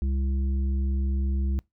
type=harmonic tone; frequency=67.1 Hz; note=C2; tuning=44 cents sharp; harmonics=1 / 3 / 5; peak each=-23 / -35 / -42 dBFS; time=0.02-1.59 s; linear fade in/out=0 ms; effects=noise-tail reverb RT60 0.2 s tail -25 dB re dry